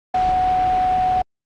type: tone in noise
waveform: sine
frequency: 740 Hz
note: F#5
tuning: in tune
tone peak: -15 dBFS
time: 0.14-1.22 s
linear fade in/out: 5 ms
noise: pink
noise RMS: -29 dBFS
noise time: 0.14-1.22 s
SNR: +11 dB
effects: low-pass 3000 Hz 12 dB/octave + Opus 48 kbps